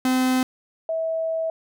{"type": "tone pair in turn", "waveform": ["45% pulse", "sine"], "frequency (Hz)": [256.9, 649.2], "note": ["C4", "E5"], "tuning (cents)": [-32, -27], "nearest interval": "octave + major third", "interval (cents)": 1605, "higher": "second", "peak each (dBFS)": [-18, -22], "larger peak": "first", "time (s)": [[0.05, 0.43], [0.89, 1.5]], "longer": "second", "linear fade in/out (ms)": 2, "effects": []}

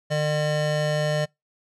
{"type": "tone pair together", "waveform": "square", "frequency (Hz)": [151, 604], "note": ["D3", "D5"], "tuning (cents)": [48, 48], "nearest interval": "2 octaves", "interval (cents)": 2400, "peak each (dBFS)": -25, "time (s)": [0.1, 1.26], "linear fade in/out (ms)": 20, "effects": ["noise-tail reverb RT60 0.2 s tail -26 dB re dry", "low-pass 7000 Hz 12 dB/octave"]}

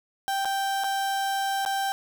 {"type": "tone with dropouts", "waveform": "35% pulse", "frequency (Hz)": 784, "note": "G5", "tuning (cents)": 0, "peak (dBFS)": -23, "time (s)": [0.28, 1.92], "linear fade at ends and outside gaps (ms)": 0, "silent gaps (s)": [[0.448, 0.454], [0.837, 0.842], [1.651, 1.661]], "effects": []}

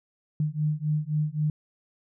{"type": "beating tone pair", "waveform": "sine", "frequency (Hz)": [150, 153.8], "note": ["D3", "D#3"], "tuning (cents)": [37, -20], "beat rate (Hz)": 3.8, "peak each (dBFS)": -27, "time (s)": [0.4, 1.5], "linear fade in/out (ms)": 2, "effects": []}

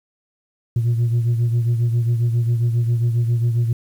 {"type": "beating tone pair", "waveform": "sine", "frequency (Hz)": [117.2, 124.6], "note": ["A#2", "B2"], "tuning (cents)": [10, 16], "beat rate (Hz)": 7.4, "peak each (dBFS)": [-14, -22], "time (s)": [0.76, 3.73], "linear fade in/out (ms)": 5, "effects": ["tanh soft clip ceiling -13 dBFS", "8-bit"]}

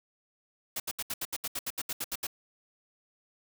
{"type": "noise bursts", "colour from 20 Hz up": "white", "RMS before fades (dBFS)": -34, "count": 14, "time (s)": [0.76, 2.269], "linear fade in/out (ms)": 5, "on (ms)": 40, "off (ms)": 73, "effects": []}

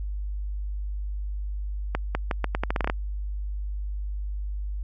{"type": "accelerating click train", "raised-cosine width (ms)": 0.5, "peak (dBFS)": -10, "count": 12, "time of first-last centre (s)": [1.95, 2.899], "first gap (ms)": 200, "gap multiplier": 0.81, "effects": ["added 50 Hz sine -28 dBFS peak until 4.83 s"]}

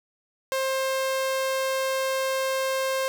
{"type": "tone", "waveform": "sawtooth", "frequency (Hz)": 530, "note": "C5", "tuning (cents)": 22, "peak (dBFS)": -20, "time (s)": [0.52, 3.08], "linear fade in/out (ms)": 0, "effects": []}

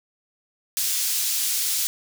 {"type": "high-pass noise", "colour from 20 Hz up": "pink", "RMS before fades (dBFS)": -24, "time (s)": [0.77, 1.87], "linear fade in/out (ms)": 0, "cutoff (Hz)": 5000, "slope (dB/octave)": 12, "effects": []}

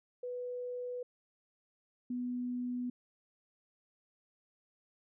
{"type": "tone pair in turn", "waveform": "sine", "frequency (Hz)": [493.9, 246.9], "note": ["B4", "B3"], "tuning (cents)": [0, 0], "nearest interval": "octave", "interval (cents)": 1200, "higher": "first", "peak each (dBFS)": [-37, -34], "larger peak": "second", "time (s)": [[0.23, 1.03], [2.1, 2.9]], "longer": "neither", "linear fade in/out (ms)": 5, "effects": []}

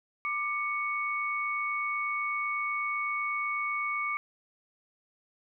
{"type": "tone pair together", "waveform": "sine", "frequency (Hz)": [1185.1, 2223], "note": ["D6", "C#7"], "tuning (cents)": [15, 4], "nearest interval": "major seventh", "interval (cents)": 1089, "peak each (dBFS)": [-32, -31], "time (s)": [0.25, 4.17], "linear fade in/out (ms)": 0, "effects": []}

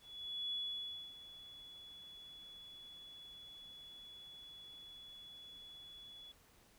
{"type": "tone with ADSR envelope", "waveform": "sine", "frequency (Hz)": 3401, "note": "G#7", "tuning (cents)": 40, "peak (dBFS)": -37, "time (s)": [0, 6.32], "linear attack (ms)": 520, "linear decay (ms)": 610, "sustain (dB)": -15, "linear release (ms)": 6, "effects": ["pink hiss -67 dBFS RMS until 6.78 s"]}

